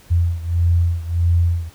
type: beating tone pair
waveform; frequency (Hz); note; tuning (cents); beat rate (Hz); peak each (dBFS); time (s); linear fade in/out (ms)
sine; 85.1 / 86.7; F2 / F2; -44 / -12; 1.6; -16 / -19; 0.1-1.7; 20
effects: pink hiss -48 dBFS RMS until 1.74 s